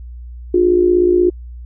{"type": "tone with amplitude modulation", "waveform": "sine", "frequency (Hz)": 356.6, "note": "F4", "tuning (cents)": 36, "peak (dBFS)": -6, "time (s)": [0.54, 1.3], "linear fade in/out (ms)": 5, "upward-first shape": "sine", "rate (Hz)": 56.6, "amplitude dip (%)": 70, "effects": ["added 60 Hz sine -29 dBFS peak until 1.65 s"]}